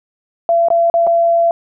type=tone with dropouts; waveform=sine; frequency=677 Hz; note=E5; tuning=46 cents sharp; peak=-9 dBFS; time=0.49-1.51 s; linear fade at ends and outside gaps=1 ms; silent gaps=0.685-0.703 / 0.9-0.94 / 1.068-1.072 s; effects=none